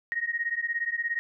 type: beating tone pair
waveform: sine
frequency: 1864.7 / 1881.7 Hz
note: A#6 / A#6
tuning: 0 / +16 cents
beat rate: 17 Hz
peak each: -30 dBFS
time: 0.12-1.19 s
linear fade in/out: 0 ms
effects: none